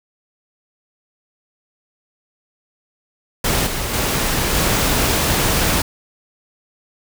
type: noise with level steps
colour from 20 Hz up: pink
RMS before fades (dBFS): -18 / -23 / -19 / -17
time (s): 3.44-5.82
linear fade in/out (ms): 5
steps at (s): 3.66 / 3.93 / 4.54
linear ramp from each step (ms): 10
effects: none